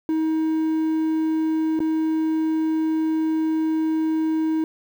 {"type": "tone with dropouts", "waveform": "triangle", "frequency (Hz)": 316.9, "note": "D#4", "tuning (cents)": 32, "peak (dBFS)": -17, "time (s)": [0.09, 4.64], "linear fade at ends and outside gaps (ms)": 1, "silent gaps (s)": [1.792, 1.803], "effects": ["8-bit"]}